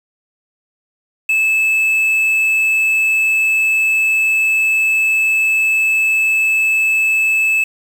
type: tone with quantisation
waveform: triangle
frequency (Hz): 2613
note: E7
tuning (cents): -16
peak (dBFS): -10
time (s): 1.29-7.64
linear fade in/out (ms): 5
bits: 6
effects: none

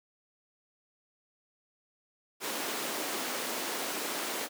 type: high-pass noise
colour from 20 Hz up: pink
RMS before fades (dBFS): -35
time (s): 2.4-4.49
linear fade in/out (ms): 50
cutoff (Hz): 260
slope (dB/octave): 24
effects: none

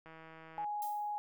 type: click train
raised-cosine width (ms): 0.5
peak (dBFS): -38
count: 95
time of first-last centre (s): 0.06-0.644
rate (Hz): 161
type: tone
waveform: sine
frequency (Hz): 833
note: G#5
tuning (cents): +5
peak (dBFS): -35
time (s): 0.58-1.18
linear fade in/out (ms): 0
type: noise with exponential decay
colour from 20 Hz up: violet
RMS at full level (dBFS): -44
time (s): 0.82-1.16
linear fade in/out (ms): 0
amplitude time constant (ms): 73
effects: none

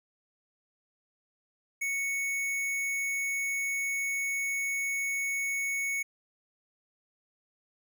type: tone with hard clipping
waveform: sine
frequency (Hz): 2217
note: C#7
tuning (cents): 0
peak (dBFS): -30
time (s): 1.81-6.03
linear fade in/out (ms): 10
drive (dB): 18
effects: none

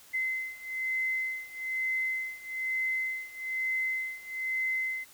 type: beating tone pair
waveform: sine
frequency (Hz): 2055 / 2056.1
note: C7 / C7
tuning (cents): -32 / -31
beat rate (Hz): 1.1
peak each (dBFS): -34 / -32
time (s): 0.13-5.05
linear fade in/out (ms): 20
effects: white hiss -55 dBFS RMS until 5.13 s

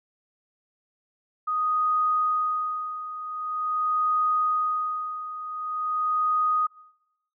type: tone with tremolo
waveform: sine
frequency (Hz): 1244.5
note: D#6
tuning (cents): 0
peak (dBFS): -20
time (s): 1.47-6.67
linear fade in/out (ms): 10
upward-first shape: sine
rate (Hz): 0.45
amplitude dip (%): 75
effects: noise-tail reverb RT60 1.0 s tail -24 dB re dry

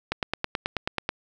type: click train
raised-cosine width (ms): 0.3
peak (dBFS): -9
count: 10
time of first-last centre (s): 0.12-1.091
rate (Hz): 9.27
effects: none

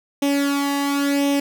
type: tone with flanger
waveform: sawtooth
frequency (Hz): 282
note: C#4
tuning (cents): +30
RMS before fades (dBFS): -20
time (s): 0.22-1.4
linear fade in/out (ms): 5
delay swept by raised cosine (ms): 0.33 to 1.05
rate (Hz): 0.94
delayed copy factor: +0.7
effects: none

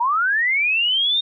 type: linear sweep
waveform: sine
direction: up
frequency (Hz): 908 to 3700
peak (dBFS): -16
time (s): 0-1.21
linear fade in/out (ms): 10
effects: none

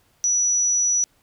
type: tone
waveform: sine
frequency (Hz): 5890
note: F#8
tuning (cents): -9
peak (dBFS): -17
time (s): 0.24-1.04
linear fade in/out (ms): 0
effects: pink hiss -62 dBFS RMS until 1.22 s

